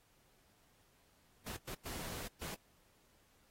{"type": "noise bursts at uneven times", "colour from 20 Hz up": "pink", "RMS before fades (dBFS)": -45, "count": 4, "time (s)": [[1.46, 1.57], [1.67, 1.75], [1.85, 2.28], [2.41, 2.55]], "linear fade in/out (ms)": 10, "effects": ["pink hiss -71 dBFS RMS until 3.5 s", "AAC 48 kbps"]}